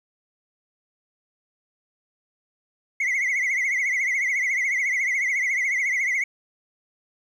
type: tone with vibrato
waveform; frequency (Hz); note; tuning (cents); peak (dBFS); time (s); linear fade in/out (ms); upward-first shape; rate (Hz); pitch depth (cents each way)
sine; 2090; C7; -2; -18; 3-6.24; 5; triangle; 14; 130
effects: tanh soft clip ceiling -20 dBFS + 9-bit